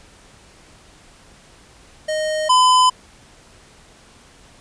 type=tone pair in turn; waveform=square; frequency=620 / 1011.3 Hz; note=D#5 / B5; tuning=-6 / +41 cents; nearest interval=minor sixth; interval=847 cents; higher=second; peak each=-20 / -11 dBFS; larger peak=second; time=2.08-2.49 / 2.49-2.9 s; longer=neither; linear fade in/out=10 ms; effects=pink hiss -48 dBFS RMS until 4.6 s + resampled to 22050 Hz